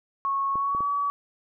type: tone with pitch glide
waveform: sine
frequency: 1100 to 1139.4 Hz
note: C#6 to C#6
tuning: -14 to +47 cents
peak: -23 dBFS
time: 0.25-1.1 s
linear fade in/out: 0 ms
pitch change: +61 cents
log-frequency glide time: 0.52-0.85 s
type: clicks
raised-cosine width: 2 ms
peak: -25 dBFS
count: 3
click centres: 0.556 / 0.749 / 0.806 s
effects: none